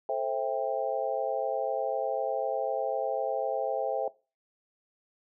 sine chord, A minor seventh, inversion none, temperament just, 440 / 528 / 660 / 792 Hz, A4 / C5 / E5 / G5, 0 / +16 / +2 / +18 cents, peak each -35 / -32 / -31 / -33 dBFS, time 0.09-4.08 s, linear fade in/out 2 ms, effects noise-tail reverb RT60 0.3 s tail -20 dB re dry

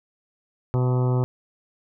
harmonic tone with a mistuned harmonic, 125.9 Hz, B2, 34 cents sharp, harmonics 1 / 2 / 3 / 4 / 5 / 6 / 7 / 8 / 9 / 10, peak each -19 / -31 / -29 / -33 / -39 / -40 / -37 / -41 / -42 / -43 dBFS, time 0.74-1.24 s, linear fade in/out 0 ms, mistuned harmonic 5, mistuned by +40 cents, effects none

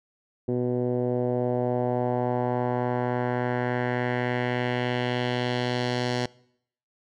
10% pulse tone with low-pass filter sweep, 123.47 Hz, B2, in tune, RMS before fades -26 dBFS, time 0.48-6.26 s, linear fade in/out 5 ms, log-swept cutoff 380 to 5100 Hz, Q 1.7, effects noise-tail reverb RT60 0.7 s tail -23 dB re dry

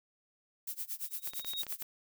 violet noise with tremolo, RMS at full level -37 dBFS, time 0.67-1.83 s, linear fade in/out 5 ms, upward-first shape sine, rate 8.8 Hz, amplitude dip 95%
sine tone with exponential growth, 3767 Hz, A#7, 17 cents sharp, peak -33 dBFS, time 1.02-1.62 s, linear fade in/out 5 ms, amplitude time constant 130 ms
clicks, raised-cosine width 0.2 ms, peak -27 dBFS, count 9, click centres 1.274 / 1.335 / 1.396 / 1.447 / 1.535 / 1.634 / 1.667 / 1.725 / 1.823 s
effects none

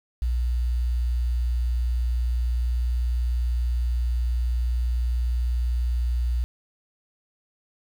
sine tone, 60.2 Hz, B1, 44 cents flat, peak -20 dBFS, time 0.22-6.44 s, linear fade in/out 0 ms, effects tanh soft clip ceiling -17 dBFS + 8-bit

